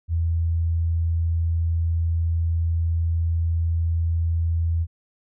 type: tone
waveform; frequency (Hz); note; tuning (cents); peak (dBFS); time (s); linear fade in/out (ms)
sine; 83.1; E2; +15; -19; 0.08-4.87; 50
effects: none